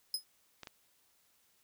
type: tone with exponential decay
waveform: sawtooth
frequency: 5070 Hz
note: D#8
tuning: 32 cents sharp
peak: -26 dBFS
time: 0.14-0.24 s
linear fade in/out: 2 ms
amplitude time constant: 21 ms
type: clicks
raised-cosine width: 0.2 ms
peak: -28 dBFS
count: 2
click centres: 0.633 / 0.672 s
effects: white hiss -71 dBFS RMS until 1.63 s